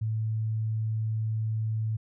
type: tone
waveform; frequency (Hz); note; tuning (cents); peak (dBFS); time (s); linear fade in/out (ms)
sine; 110; A2; 0; -26; 0.01-1.97; 10
effects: none